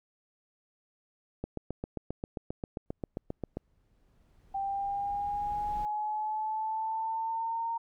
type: click train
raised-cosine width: 2 ms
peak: -21 dBFS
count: 17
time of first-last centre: 1.44-3.57 s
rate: 7.51 Hz
type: noise with exponential growth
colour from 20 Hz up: brown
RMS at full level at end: -41 dBFS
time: 2.86-5.85 s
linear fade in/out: 0 ms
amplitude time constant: 650 ms
type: linear sweep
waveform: sine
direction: up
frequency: 784 to 923 Hz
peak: -30 dBFS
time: 4.54-7.78 s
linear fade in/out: 10 ms
effects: none